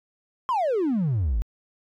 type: exponential sweep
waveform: triangle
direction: down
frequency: 1084 to 46.22 Hz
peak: -18 dBFS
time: 0.49-1.42 s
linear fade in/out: 0 ms
effects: tanh soft clip ceiling -16 dBFS